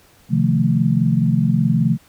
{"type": "chord", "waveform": "sine", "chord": "F dominant seventh", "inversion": "second", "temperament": "equal", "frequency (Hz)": [130.81, 155.56, 174.61, 220], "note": ["C3", "Eb3", "F3", "A3"], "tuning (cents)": [0, 0, 0, 0], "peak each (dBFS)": -19, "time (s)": [0.29, 1.98], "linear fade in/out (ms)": 50, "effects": ["pink hiss -52 dBFS RMS until 2.08 s"]}